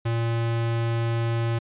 square tone, 115.8 Hz, A#2, 11 cents flat, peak -23 dBFS, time 0.05-1.59 s, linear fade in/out 10 ms, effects resampled to 8000 Hz

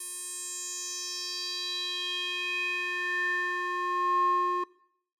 square tone with band-pass filter sweep, 357.7 Hz, F4, 41 cents sharp, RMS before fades -31 dBFS, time 0-4.64 s, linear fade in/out 5 ms, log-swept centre 10000 to 870 Hz, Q 4.8, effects noise-tail reverb RT60 0.7 s tail -21 dB re dry

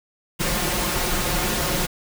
pink noise with comb filter, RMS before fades -23 dBFS, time 0.39-1.87 s, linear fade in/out 20 ms, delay 5.6 ms, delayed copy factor +0.65, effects none

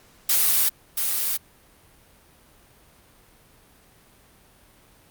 blue noise with echo, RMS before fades -19 dBFS, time 0.29-0.69 s, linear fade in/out 5 ms, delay 680 ms, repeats 1, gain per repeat -5 dB, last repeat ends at 1.37 s, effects pink hiss -55 dBFS RMS until 5.1 s + Opus 48 kbps

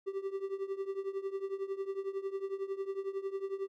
triangle tone with tremolo, 390 Hz, G4, 9 cents flat, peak -29 dBFS, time 0.06-3.68 s, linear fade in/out 20 ms, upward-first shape triangle, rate 11 Hz, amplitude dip 90%, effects none

